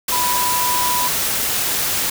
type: tone in noise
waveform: sine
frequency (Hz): 985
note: B5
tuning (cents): -5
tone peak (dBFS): -19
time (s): 0.12-1.08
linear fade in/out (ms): 5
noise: white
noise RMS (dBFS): -20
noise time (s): 0.08-2.1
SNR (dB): -2
effects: none